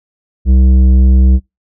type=tone with tanh clipping; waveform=sine; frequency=64.4 Hz; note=C2; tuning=27 cents flat; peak=-6 dBFS; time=0.45-1.4 s; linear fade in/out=50 ms; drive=10 dB; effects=noise-tail reverb RT60 0.2 s tail -25 dB re dry